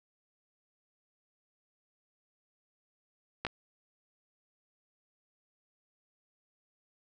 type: clicks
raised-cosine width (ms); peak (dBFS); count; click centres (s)
0.3; -17 / -19; 2; 3.45 / 3.467
effects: none